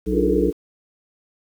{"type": "harmonic tone", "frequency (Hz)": 62.2, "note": "B1", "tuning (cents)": 13, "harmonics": [1, 3, 5, 7], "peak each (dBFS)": [-25, -25, -25, -25], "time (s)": [0.06, 0.51], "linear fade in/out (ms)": 20}
{"type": "chord", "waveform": "sine", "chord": "Bb dominant seventh", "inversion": "first", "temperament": "just", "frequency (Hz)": [291.4, 349.6, 419.5, 466.2], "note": ["D4", "F4", "Ab4", "Bb4"], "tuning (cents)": [-13, 2, 17, 0], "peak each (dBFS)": -23, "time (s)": [0.11, 0.53], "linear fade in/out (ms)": 50}
{"effects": ["8-bit"]}